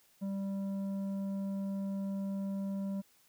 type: tone with tanh clipping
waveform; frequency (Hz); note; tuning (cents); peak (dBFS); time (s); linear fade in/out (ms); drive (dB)
sine; 196; G3; 0; -35; 0.21-3.02; 20; 8
effects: white hiss -67 dBFS RMS until 3.28 s